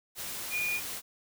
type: tone in noise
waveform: sine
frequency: 2435 Hz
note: D#7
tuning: 38 cents flat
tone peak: -29 dBFS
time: 0.5-0.81 s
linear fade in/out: 50 ms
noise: white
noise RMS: -38 dBFS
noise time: 0.15-1.02 s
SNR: +6 dB
effects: none